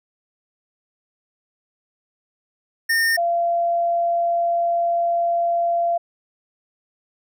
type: tone pair in turn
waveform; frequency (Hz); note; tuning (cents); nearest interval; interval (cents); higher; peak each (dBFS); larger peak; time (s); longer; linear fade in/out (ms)
square / sine; 1824 / 685.6; A#6 / F5; -38 / -32; octave + perfect fourth; 1694; first; -17; neither; 2.89-3.17 / 3.17-5.98; second; 10
effects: none